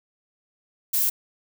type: noise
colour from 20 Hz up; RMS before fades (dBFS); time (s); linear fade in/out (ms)
violet; -22; 0.93-1.1; 10
effects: none